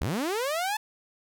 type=linear sweep; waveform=sawtooth; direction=up; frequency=51.91 to 880 Hz; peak=-23 dBFS; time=0.01-0.77 s; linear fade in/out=5 ms; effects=none